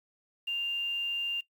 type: tone with quantisation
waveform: sine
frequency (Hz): 2794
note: F7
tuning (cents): 0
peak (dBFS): -29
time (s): 0.47-1.41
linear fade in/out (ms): 10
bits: 9
effects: noise-tail reverb RT60 0.1 s tail -19 dB re dry